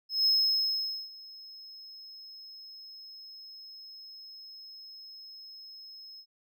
triangle tone with ADSR envelope, 5170 Hz, E8, 34 cents flat, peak -20 dBFS, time 0.09-6.26 s, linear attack 170 ms, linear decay 830 ms, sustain -24 dB, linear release 68 ms, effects none

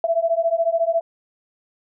sine beating tone pair, 659 / 673 Hz, E5 / E5, -1 / +36 cents, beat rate 14 Hz, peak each -20 dBFS, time 0.04-1.01 s, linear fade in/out 2 ms, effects none

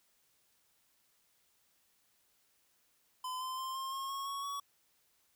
square tone with pitch steps, 1018 / 1032.8 / 1047.8 / 1063.1 / 1078.5 / 1094.2 / 1110.1 / 1126.3 Hz, C6 / C6 / C6 / C6 / C#6 / C#6 / C#6 / C#6, -48 / -23 / +2 / +27 / -48 / -23 / +2 / +27 cents, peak -38 dBFS, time 3.24-4.6 s, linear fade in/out 5 ms, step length 170 ms, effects white hiss -73 dBFS RMS until 5.35 s

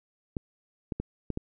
clicks, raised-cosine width 3 ms, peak -18 dBFS, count 5, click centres 0.368 / 0.922 / 1 / 1.303 / 1.374 s, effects none

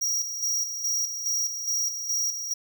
square tone with tremolo, 5690 Hz, F8, 31 cents sharp, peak -24 dBFS, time 0.01-2.54 s, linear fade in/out 10 ms, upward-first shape square, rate 2.4 Hz, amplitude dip 55%, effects none

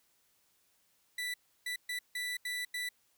30% pulse tone bursts at uneven times, 1975.5 Hz, B6, in tune, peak -32 dBFS, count 6, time 1.18-1.34 / 1.66-1.76 / 1.89-1.99 / 2.15-2.37 / 2.45-2.65 / 2.74-2.89 s, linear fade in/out 5 ms, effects white hiss -72 dBFS RMS until 3.17 s

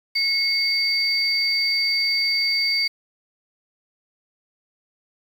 sine tone pair together, 2176 / 4635 Hz, C#7 / D8, -33 / -24 cents, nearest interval octave + minor second, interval 1309 cents, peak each -23 / -20 dBFS, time 0.15-2.88 s, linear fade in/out 10 ms, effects 7-bit

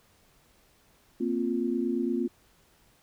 sine chord, Bb suspended second, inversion none, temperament equal, 233.1 / 261.6 / 349.2 Hz, Bb3 / C4 / F4, 0 / 0 / 0 cents, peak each -30 dBFS, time 1.2-2.28 s, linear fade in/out 10 ms, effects pink hiss -63 dBFS RMS until 3.02 s

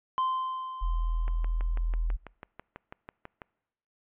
triangle tone with exponential decay, 1038 Hz, C6, 14 cents flat, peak -22 dBFS, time 0.18-2.07 s, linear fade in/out 0 ms, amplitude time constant 410 ms
sine tone, 41.2 Hz, E1, in tune, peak -25 dBFS, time 0.81-2.17 s, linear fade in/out 20 ms
click train, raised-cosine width 0.5 ms, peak -26 dBFS, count 14, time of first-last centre 1.28-3.418 s, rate 6.08 Hz
effects noise-tail reverb RT60 1.0 s tail -25 dB re dry + resampled to 8000 Hz

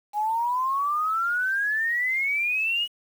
sine exponential sweep, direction up, 822 to 2936 Hz, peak -22 dBFS, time 0.13-2.88 s, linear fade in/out 50 ms, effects 8-bit

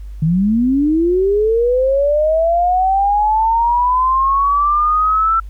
sine linear sweep, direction up, 150.6 to 1341 Hz, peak -11 dBFS, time 0.22-5.4 s, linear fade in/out 5 ms, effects added 50 Hz sine -27 dBFS peak until 5.49 s + pink hiss -56 dBFS RMS until 5.49 s

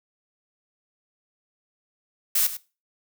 blue noise with echo, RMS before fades -21 dBFS, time 2.35-2.47 s, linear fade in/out 5 ms, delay 100 ms, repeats 1, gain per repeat -13 dB, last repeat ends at 2.57 s, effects noise-tail reverb RT60 0.3 s tail -18 dB re dry

